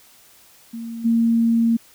sine tone with level steps, 230.2 Hz, A#3, 22 cents flat, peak -28 / -14 dBFS, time 0.73-1.77 s, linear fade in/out 10 ms, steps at 1.04 s, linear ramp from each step 20 ms, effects white hiss -51 dBFS RMS until 1.94 s

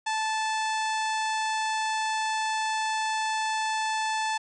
harmonic tone, 875 Hz, A5, 10 cents flat, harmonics 1 / 2 / 3 / 4 / 5 / 6 / 7 / 8 / 9 / 10, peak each -27 / -33 / -37 / -39 / -41 / -43 / -44 / -45 / -46 / -47 dBFS, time 0.06-4.38 s, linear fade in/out 10 ms, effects none

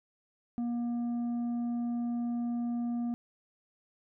sine tone with tanh clipping, 238.1 Hz, A#3, 37 cents sharp, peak -31 dBFS, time 0.58-3.14 s, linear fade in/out 0 ms, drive 5 dB, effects none

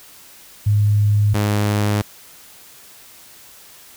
sine / sawtooth tone pair in turn, 103.83 / 103.83 Hz, G#2 / G#2, 0 / 0 cents, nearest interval unison, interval 0 cents, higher neither, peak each -12 dBFS, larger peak neither, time 0.66-1.34 / 1.34-2.02 s, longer neither, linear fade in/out 10 ms, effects white hiss -44 dBFS RMS until 3.96 s

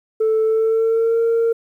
sine tone with pitch glide, 440 to 459.7 Hz, A4 to A#4, 0 to -24 cents, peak -12 dBFS, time 0.2-1.53 s, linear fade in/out 10 ms, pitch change +76 cents, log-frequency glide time 0.44-1.2 s, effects tanh soft clip ceiling -12 dBFS + 9-bit

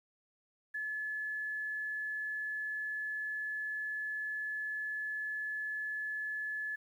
sine tone, 1718 Hz, A6, 42 cents flat, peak -35 dBFS, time 0.74-6.76 s, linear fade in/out 10 ms, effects 11-bit

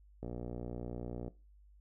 click train, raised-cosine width 2 ms, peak -28 dBFS, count 64, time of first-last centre 0.23-1.28 s, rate 60 Hz, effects noise-tail reverb RT60 0.3 s tail -20 dB re dry + added 50 Hz sine -58 dBFS peak until 1.8 s

